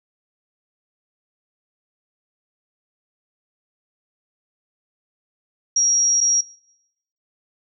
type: tone with dropouts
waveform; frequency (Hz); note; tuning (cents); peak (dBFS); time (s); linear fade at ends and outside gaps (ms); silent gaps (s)
sine; 5660; F8; +22; -14; 5.76-6.41; 5; 6.206-6.21
effects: noise-tail reverb RT60 0.8 s tail -23 dB re dry